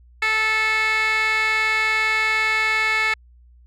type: tone with band-pass filter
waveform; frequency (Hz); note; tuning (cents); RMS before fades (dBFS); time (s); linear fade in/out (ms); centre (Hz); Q
15% pulse; 437.4; A4; -10; -20; 0.22-3.14; 5; 2400; 5.9
effects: added 60 Hz sine -47 dBFS peak until 3.66 s